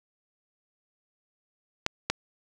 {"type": "clicks", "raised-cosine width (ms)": 0.2, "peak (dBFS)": -7, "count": 2, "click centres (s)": [1.864, 2.1], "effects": []}